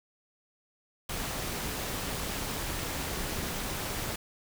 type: noise with amplitude modulation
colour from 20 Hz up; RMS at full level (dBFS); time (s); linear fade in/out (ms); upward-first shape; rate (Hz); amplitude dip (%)
pink; -32; 1.09-4.16; 5; sine; 220; 55
effects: none